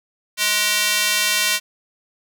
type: tone with high-pass filter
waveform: square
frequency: 210 Hz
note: G#3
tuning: 19 cents sharp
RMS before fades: -19 dBFS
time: 0.37-1.6 s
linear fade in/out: 50 ms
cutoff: 2400 Hz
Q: 0.94
effects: none